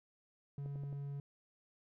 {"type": "tone", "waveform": "triangle", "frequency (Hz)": 141.1, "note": "C#3", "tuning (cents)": 31, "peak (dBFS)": -38, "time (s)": [0.58, 1.2], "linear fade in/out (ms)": 2}
{"type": "clicks", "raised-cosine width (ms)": 2, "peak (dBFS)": -39, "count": 4, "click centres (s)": [0.66, 0.758, 0.836, 0.928]}
{"effects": []}